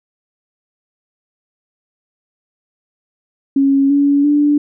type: tone with pitch steps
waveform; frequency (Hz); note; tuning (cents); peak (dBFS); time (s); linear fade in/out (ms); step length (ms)
sine; 274.9 / 283.6 / 292.6; C#4 / C#4 / D4; -14 / +40 / -6; -9; 3.56-4.58; 5; 340
effects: none